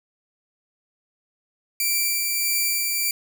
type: tone with tremolo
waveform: 5% pulse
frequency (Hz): 2342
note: D7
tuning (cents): -5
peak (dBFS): -10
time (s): 1.8-3.11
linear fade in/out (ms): 2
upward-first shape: sine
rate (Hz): 1.6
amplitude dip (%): 25
effects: none